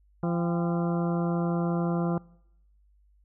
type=harmonic tone with a mistuned harmonic; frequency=171.3 Hz; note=F3; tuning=33 cents flat; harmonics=1 / 2 / 3 / 4 / 5 / 6 / 7 / 8; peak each=-26 / -32 / -36 / -38 / -40 / -42 / -43 / -44 dBFS; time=0.23-2.18 s; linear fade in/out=2 ms; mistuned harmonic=5; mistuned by=-120 cents; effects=noise-tail reverb RT60 0.8 s tail -24 dB re dry + added 50 Hz sine -59 dBFS peak until 3.24 s